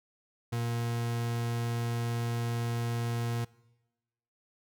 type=tone; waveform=40% pulse; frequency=117.7 Hz; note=A#2; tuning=17 cents sharp; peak=-29 dBFS; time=0.52-3.45 s; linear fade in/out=10 ms; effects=noise-tail reverb RT60 1.0 s tail -22 dB re dry